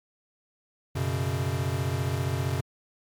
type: chord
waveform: square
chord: F# suspended fourth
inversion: none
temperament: equal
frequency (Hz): 92.5 / 123.47 / 138.59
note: F#2 / B2 / C#3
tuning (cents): 0 / 0 / 0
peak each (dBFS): -31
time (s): 0.95-2.61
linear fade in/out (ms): 10
effects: MP3 96 kbps